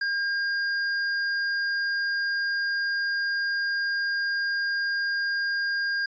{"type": "tone", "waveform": "square", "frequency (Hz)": 1611, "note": "G6", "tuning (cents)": 47, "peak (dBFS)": -25, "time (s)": [0.01, 6.06], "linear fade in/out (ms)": 5, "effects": ["resampled to 16000 Hz"]}